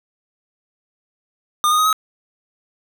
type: tone with pitch steps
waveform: square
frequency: 1214 / 1233.8 / 1253.9 / 1274.4 Hz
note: D#6 / D#6 / D#6 / D#6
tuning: -43 / -15 / +13 / +41 cents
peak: -14 dBFS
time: 1.64-1.928 s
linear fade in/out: 0 ms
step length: 72 ms
effects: none